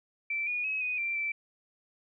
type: tone with pitch steps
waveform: sine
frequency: 2333 / 2450 / 2558 / 2490 / 2357 / 2330 Hz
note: D7 / D#7 / D#7 / D#7 / D7 / D7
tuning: -12 / -27 / +47 / +1 / +6 / -14 cents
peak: -29 dBFS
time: 0.3-1.32 s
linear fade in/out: 5 ms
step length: 170 ms
effects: none